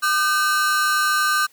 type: ring-modulated tone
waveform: 45% pulse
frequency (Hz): 1373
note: F6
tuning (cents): -30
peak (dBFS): -14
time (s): 0.02-1.47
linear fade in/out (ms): 20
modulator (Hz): 164
effects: white hiss -56 dBFS RMS until 1.52 s + high-pass 150 Hz 12 dB/octave